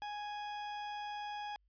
40% pulse tone, 830.6 Hz, G#5, in tune, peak -39 dBFS, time 0.02-1.56 s, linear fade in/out 0 ms, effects added 50 Hz sine -70 dBFS peak until 1.68 s + resampled to 11025 Hz

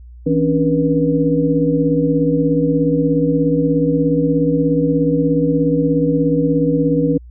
sine tone cluster, 161 / 270.7 / 287.5 / 482.8 Hz, E3 / C#4 / D4 / B4, -41 / -41 / -37 / -39 cents, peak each -18 dBFS, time 0.26-7.18 s, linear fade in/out 10 ms, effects added 60 Hz sine -35 dBFS peak until 7.3 s

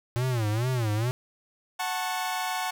square tone with vibrato, 116.54 Hz, A#2, in tune, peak -25 dBFS, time 0.16-1.11 s, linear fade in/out 0 ms, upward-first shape sine, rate 2.3 Hz, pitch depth 190 cents each way
sawtooth chord, F# minor, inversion none, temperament equal with one note detuned, 740 / 880 / 1096.6 Hz, F#5 / A5 / C#6, 0 / 0 / -19 cents, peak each -27 / -29 / -31 dBFS, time 1.79-2.71 s, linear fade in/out 10 ms
effects none

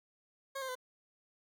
20% pulse tone with pitch steps, 544 / 525.2 / 507 Hz, C#5 / C5 / B4, -33 / +6 / +45 cents, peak -33 dBFS, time 0.55-0.754 s, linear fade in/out 10 ms, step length 68 ms, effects none

